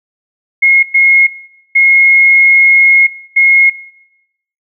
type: tone bursts at uneven times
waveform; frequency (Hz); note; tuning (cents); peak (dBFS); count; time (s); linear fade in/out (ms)
sine; 2158; C#7; -47; -4; 4; 0.62-0.83 / 0.94-1.27 / 1.75-3.07 / 3.36-3.7; 10
effects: noise-tail reverb RT60 0.9 s tail -20 dB re dry